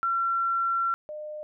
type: tone pair in turn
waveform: sine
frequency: 1360 / 605.8 Hz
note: F6 / D#5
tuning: -46 / -46 cents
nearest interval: octave + major second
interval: 1400 cents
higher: first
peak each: -23 / -34 dBFS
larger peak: first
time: 0.03-0.94 / 1.09-1.43 s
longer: first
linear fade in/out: 0 ms
effects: none